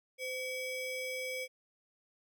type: ring-modulated tone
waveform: square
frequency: 1396.9 Hz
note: F6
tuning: in tune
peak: -34 dBFS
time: 0.18-1.48 s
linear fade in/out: 50 ms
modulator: 883 Hz
effects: none